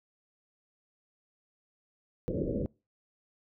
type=low-pass noise; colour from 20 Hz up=white; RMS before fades=-32 dBFS; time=2.28-2.66 s; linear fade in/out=0 ms; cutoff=560 Hz; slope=96 dB/octave; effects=noise-tail reverb RT60 0.3 s tail -25 dB re dry